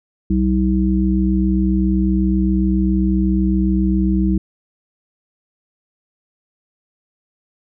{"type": "harmonic tone", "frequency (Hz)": 63.8, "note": "C2", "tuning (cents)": -43, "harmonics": [1, 3, 5], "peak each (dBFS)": [-18, -16, -20], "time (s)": [0.3, 4.38], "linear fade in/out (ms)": 5, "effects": []}